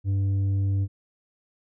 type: tone with tanh clipping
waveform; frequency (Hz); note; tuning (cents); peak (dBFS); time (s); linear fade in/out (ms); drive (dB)
sine; 98; G2; 0; -22; 0.04-0.88; 50; 5
effects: none